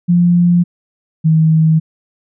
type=tone pair in turn; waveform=sine; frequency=174.61 / 159.08 Hz; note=F3 / D#3; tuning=0 / +39 cents; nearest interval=major second; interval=161 cents; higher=first; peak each=-7 dBFS; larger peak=neither; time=0.08-0.64 / 1.24-1.8 s; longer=neither; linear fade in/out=20 ms; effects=none